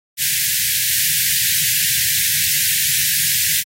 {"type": "band-stop noise", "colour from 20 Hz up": "white", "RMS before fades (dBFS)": -17, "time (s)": [0.17, 3.64], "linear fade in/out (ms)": 50, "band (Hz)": [170, 1600], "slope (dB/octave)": 96, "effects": ["high-pass 100 Hz 12 dB/octave", "AAC 48 kbps"]}